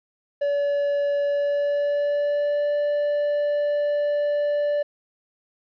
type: tone with pitch glide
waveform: triangle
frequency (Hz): 572 to 584.7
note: D5 to D5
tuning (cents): -46 to -8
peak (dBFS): -18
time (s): 0.41-4.83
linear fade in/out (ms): 10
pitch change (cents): +38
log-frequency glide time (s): 1.24-2.75
effects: resampled to 11025 Hz + 10-bit